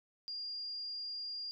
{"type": "tone", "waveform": "sine", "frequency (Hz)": 4810, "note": "D8", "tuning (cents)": 41, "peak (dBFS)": -39, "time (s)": [0.28, 1.51], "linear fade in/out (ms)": 0, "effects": []}